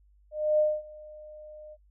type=tone with ADSR envelope; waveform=sine; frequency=609 Hz; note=D#5; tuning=37 cents flat; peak=-19 dBFS; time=0.31-1.77 s; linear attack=280 ms; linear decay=230 ms; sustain=-24 dB; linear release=44 ms; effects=noise-tail reverb RT60 0.1 s tail -21 dB re dry + added 50 Hz sine -58 dBFS peak until 1.9 s